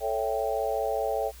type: chord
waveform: sine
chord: A dominant seventh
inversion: none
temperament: equal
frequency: 440 / 554.4 / 659.3 / 784 Hz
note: A4 / C#5 / E5 / G5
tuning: 0 / 0 / 0 / 0 cents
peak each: -31 dBFS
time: 0-1.32 s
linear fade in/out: 50 ms
effects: added 60 Hz sine -46 dBFS peak until 1.4 s + white hiss -51 dBFS RMS until 1.4 s